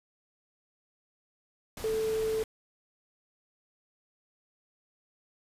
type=tone in noise; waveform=sine; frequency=440 Hz; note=A4; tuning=in tune; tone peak=-27 dBFS; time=1.84-2.43 s; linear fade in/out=2 ms; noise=pink; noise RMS=-42 dBFS; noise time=1.77-2.44 s; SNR=+12 dB; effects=resampled to 32000 Hz